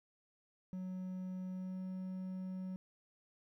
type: tone with pitch glide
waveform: triangle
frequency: 185 to 186.29 Hz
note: F#3 to F#3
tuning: 0 to +12 cents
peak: -38 dBFS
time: 0.73-2.76 s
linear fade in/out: 0 ms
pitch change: +12 cents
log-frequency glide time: 1.5-1.8 s
effects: 13-bit